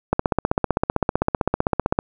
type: click train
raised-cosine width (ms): 1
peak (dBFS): -3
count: 30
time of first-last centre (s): 0.13-1.989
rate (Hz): 15.6
effects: none